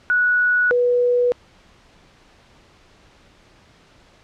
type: tone pair in turn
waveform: sine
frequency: 1469 / 488.8 Hz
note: F#6 / B4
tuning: -13 / -18 cents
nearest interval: octave + perfect fifth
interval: 1905 cents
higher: first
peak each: -14 / -14 dBFS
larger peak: neither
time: 0.1-0.71 / 0.71-1.32 s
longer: neither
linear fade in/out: 0 ms
effects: pink hiss -52 dBFS RMS until 4.23 s + low-pass 5000 Hz 12 dB/octave